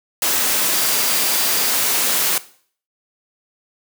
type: tone in noise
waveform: sine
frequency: 4746 Hz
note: D8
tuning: 17 cents sharp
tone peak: -28 dBFS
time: 0.74-1.71 s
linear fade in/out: 2 ms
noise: white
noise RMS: -18 dBFS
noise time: 0.22-2.38 s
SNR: -13 dB
effects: noise-tail reverb RT60 0.5 s tail -17 dB re dry + high-pass 200 Hz 12 dB/octave